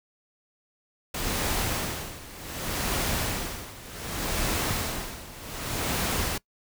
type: noise with tremolo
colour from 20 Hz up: pink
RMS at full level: -27 dBFS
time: 1.14-6.38 s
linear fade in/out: 5 ms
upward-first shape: sine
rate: 0.66 Hz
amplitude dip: 85%
effects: noise-tail reverb RT60 0.1 s tail -23 dB re dry